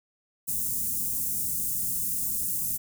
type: band-stop noise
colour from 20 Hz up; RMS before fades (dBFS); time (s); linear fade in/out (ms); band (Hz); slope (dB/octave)
white; -29; 0.47-2.78; 20; 240 to 7700; 24
effects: none